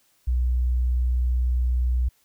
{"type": "tone", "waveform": "sine", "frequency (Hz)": 61.74, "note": "B1", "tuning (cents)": 0, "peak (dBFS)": -19, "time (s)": [0.27, 2.09], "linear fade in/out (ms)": 10, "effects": ["white hiss -64 dBFS RMS until 2.24 s"]}